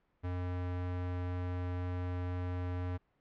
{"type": "tone", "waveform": "square", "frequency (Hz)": 89.8, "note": "F2", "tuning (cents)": 49, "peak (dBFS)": -35, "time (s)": [0.23, 2.98], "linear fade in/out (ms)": 20, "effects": ["pink hiss -75 dBFS RMS until 3.2 s", "low-pass 2000 Hz 12 dB/octave"]}